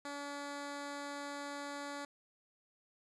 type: tone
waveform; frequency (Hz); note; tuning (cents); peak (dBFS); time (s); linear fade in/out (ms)
10% pulse; 285.6; D4; -48; -33; 0.05-2.05; 2
effects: resampled to 22050 Hz